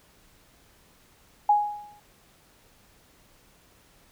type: tone with exponential decay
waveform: sine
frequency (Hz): 830.6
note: G#5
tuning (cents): 0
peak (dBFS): -14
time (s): 1.49-2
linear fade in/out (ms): 5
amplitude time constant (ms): 110
effects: pink hiss -59 dBFS RMS until 4.11 s